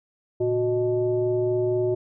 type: tone with frequency modulation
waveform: sine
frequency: 367.4 Hz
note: F#4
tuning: 12 cents flat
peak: -20 dBFS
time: 0.4-1.95 s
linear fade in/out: 10 ms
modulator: 253 Hz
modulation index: 0.69
effects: none